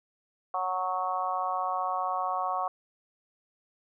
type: harmonic tone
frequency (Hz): 184.6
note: F#3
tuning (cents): -4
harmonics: 3 / 4 / 5 / 6 / 7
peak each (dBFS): -39 / -31 / -36 / -31 / -40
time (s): 0.54-2.68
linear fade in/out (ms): 2
effects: none